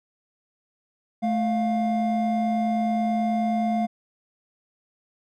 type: tone pair together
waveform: triangle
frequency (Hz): 217.9 / 703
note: A3 / F5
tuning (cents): -17 / +11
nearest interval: octave + minor sixth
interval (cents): 2028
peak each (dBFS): -21 / -23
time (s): 1.22-3.87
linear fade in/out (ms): 20
effects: none